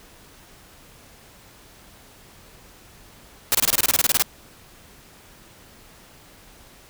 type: noise bursts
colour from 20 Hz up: white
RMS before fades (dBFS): -18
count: 14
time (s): 3.52-4.223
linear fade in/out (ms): 0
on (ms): 27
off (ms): 25
effects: pink hiss -49 dBFS RMS until 6.89 s